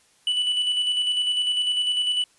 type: tone with tremolo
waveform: triangle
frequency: 2968 Hz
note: F#7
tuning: 5 cents sharp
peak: -18 dBFS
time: 0.27-2.24 s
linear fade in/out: 2 ms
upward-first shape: square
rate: 10 Hz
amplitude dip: 35%
effects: white hiss -60 dBFS RMS until 2.38 s + resampled to 24000 Hz